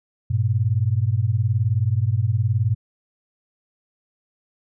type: beating tone pair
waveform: sine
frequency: 100 / 119 Hz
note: G2 / A#2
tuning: +35 / +36 cents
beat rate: 19 Hz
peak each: -20 dBFS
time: 0.3-2.75 s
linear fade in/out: 10 ms
effects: none